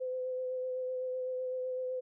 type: tone with vibrato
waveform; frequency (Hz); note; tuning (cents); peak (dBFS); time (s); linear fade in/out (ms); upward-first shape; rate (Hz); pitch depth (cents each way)
sine; 510; C5; -44; -33; 0-2.01; 20; sine; 7.9; 16
effects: none